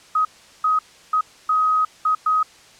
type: tone bursts at uneven times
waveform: sine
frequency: 1261 Hz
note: D#6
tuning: 23 cents sharp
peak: -15 dBFS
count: 6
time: 0.15-0.25 / 0.64-0.79 / 1.13-1.21 / 1.49-1.85 / 2.05-2.15 / 2.26-2.43 s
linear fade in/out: 5 ms
effects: white hiss -48 dBFS RMS until 2.79 s + low-pass 7000 Hz 12 dB/octave